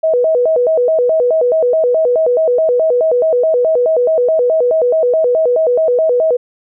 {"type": "tone with vibrato", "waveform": "sine", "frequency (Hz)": 560, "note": "C#5", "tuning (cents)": 18, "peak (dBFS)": -9, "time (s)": [0.03, 6.37], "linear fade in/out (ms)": 10, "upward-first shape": "square", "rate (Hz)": 4.7, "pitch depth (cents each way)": 230, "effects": []}